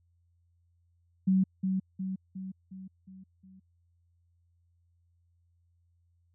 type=tone with echo; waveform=sine; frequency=189.2 Hz; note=F#3; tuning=39 cents sharp; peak=-21 dBFS; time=1.27-1.44 s; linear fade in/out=10 ms; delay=360 ms; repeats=6; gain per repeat=-5 dB; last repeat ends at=3.6 s; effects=added 86 Hz sine -66 dBFS peak until 6.34 s